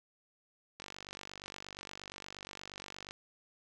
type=click train; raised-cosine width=0.2 ms; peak=-27 dBFS; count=113; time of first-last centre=0.8-3.109 s; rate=48.5 Hz; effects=none